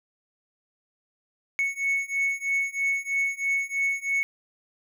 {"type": "beating tone pair", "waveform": "triangle", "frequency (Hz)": [2209, 2212.1], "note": ["C#7", "C#7"], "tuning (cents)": [-7, -4], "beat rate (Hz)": 3.1, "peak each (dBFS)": [-26, -25], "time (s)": [1.59, 4.23], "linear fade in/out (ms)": 0, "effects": []}